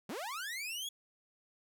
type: linear sweep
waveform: sawtooth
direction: up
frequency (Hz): 160.1 to 3403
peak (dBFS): -35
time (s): 0.09-0.89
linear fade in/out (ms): 5
effects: none